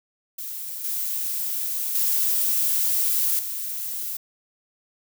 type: noise with level steps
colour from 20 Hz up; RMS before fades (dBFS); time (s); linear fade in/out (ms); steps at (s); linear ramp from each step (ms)
violet; -33 / -27 / -22 / -30; 0.38-4.17; 5; 0.84 / 1.95 / 3.39; 2
effects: none